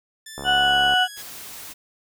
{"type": "tone with pitch glide", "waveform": "10% pulse", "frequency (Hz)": [1760, 1665.1], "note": ["A6", "G#6"], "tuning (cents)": [0, 4], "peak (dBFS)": -28, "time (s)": [0.26, 1.22], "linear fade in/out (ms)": 5, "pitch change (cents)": -96, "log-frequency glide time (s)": [0.54, 0.74]}
{"type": "click train", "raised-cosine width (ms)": 1, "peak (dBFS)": -19, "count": 40, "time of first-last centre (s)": [0.38, 0.937], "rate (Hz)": 70}
{"type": "harmonic tone", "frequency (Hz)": 738, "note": "F#5", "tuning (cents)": -5, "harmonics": [1, 2, 4], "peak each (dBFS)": [-20, -20, -20], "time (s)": [0.44, 1.08], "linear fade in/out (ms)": 50}
{"type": "noise", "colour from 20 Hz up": "white", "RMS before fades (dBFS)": -38, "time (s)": [1.16, 1.74], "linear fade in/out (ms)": 20}
{"effects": []}